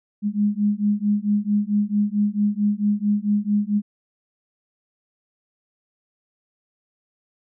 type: beating tone pair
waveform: sine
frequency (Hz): 204.6 / 209.1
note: G#3 / G#3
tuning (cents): -26 / +12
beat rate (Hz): 4.5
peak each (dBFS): -21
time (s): 0.22-3.82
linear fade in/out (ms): 50
effects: none